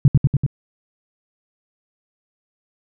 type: tone with echo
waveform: sine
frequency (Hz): 137.9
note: C#3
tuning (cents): -9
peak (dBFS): -6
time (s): 0.05-0.08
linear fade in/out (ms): 2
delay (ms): 96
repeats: 4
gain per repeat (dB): -2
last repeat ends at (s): 0.464
effects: none